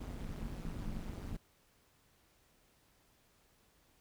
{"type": "noise with amplitude modulation", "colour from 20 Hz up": "brown", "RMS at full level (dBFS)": -38, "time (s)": [0, 1.37], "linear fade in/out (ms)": 10, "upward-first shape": "sine", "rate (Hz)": 189, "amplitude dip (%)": 90, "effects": ["pink hiss -70 dBFS RMS until 4 s"]}